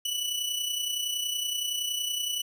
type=tone with amplitude modulation; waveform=sawtooth; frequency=2962 Hz; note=F#7; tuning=1 cent sharp; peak=-23 dBFS; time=0.05-2.42 s; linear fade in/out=5 ms; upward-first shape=sine; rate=30.7 Hz; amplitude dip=50%; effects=none